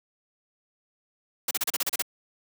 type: noise bursts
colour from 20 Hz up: white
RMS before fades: -26 dBFS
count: 9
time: 1.48-2.022 s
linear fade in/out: 5 ms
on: 30 ms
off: 34 ms
effects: high-pass 200 Hz 12 dB/octave